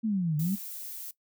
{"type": "exponential two-way sweep", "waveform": "sine", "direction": "down then up", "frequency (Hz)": [230, 146.83, 209], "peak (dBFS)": -25, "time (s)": [0.03, 0.56], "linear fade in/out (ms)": 20, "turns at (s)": 0.37}
{"type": "noise", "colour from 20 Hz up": "violet", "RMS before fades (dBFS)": -40, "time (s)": [0.39, 1.11], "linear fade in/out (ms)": 5}
{"effects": ["noise-tail reverb RT60 0.1 s tail -18 dB re dry"]}